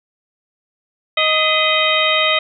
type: harmonic tone with a mistuned harmonic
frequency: 625 Hz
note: D#5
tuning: 8 cents sharp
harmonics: 1 / 2 / 3 / 4 / 5 / 6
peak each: -20 / -20 / -20 / -20 / -20 / -20 dBFS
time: 1.17-2.39 s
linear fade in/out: 5 ms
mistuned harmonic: 3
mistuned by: +140 cents
effects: none